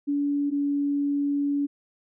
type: tone pair in turn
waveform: sine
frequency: 286.2 / 285 Hz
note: D4 / C#4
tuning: -45 / +48 cents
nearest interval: unison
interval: 7 cents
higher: first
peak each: -22 dBFS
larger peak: neither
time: 0.07-0.51 / 0.51-1.67 s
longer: second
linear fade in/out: 20 ms
effects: none